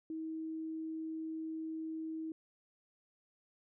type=tone; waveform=sine; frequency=319.4 Hz; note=D#4; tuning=45 cents sharp; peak=-38 dBFS; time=0.1-2.32 s; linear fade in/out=2 ms; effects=none